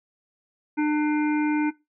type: harmonic tone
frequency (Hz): 300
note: D4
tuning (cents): +37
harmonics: 1 / 3 / 5 / 7 / 8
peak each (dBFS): -20 / -30 / -34 / -37 / -38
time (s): 0.77-1.71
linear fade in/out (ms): 20
effects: noise-tail reverb RT60 0.2 s tail -18 dB re dry